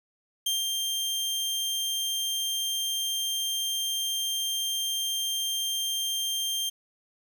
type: tone with ADSR envelope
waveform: sawtooth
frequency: 3177 Hz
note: G7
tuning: 23 cents sharp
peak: -21 dBFS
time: 0.46-6.7 s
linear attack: 6 ms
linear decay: 170 ms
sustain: -3 dB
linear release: 13 ms
effects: 9-bit